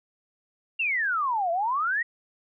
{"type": "exponential two-way sweep", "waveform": "sine", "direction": "down then up", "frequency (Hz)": [2813, 660, 1945], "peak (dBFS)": -23, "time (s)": [0.79, 2.03], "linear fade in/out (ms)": 10, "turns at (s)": 1.51, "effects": []}